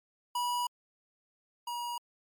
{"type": "tone pair in turn", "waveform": "square", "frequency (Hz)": [973, 957.4], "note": ["B5", "A#5"], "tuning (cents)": [-26, 46], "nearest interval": "unison", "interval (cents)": 28, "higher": "first", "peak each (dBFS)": [-30, -35], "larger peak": "first", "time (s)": [[0.35, 0.67], [1.67, 1.98]], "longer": "first", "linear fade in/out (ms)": 5, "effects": ["MP3 96 kbps"]}